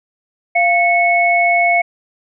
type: tone pair together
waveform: sine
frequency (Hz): 694 / 2203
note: F5 / C#7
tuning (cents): -11 / -11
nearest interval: octave + minor sixth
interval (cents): 2000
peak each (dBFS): -13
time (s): 0.55-1.82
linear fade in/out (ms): 10
effects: none